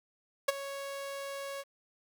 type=tone with ADSR envelope; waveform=sawtooth; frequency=554.4 Hz; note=C#5; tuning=in tune; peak=-18 dBFS; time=0.48-1.64 s; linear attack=8 ms; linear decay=20 ms; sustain=-16 dB; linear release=39 ms; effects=10-bit